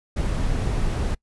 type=noise; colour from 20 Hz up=brown; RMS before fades=-23 dBFS; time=0.16-1.15 s; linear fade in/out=10 ms; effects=noise-tail reverb RT60 0.1 s tail -25 dB re dry + resampled to 24000 Hz